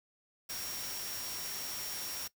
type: tone in noise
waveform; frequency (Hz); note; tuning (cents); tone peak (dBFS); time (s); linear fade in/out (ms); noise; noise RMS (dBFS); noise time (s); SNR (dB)
sine; 5588; F8; 0; -43; 0.49-2.28; 10; white; -41; 0.49-2.28; -5
effects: noise-tail reverb RT60 0.1 s tail -19 dB re dry